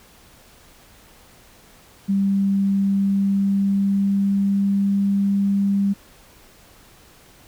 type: tone with pitch glide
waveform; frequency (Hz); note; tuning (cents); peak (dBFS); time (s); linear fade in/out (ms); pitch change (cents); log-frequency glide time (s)
sine; 196.8 to 198.74; G3 to G3; +7 to +24; -16; 2.08-5.94; 20; +17; 2.73-5.09
effects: pink hiss -50 dBFS RMS until 7.47 s